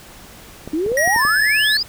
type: clicks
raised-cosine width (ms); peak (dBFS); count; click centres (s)
2; -16; 6; 0.676 / 0.863 / 0.918 / 1.076 / 1.162 / 1.251
type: exponential sweep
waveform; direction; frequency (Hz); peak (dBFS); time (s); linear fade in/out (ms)
sine; up; 294.6 to 5100; -17; 0.73-1.83; 5
type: tone with pitch glide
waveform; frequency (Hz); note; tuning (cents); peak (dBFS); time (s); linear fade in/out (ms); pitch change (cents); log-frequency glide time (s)
square; 1898 to 1720.5; A#6 to A6; +31 to -39; -16; 0.97-1.77; 2; -170; 1.14-1.23
effects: pink hiss -41 dBFS RMS until 1.88 s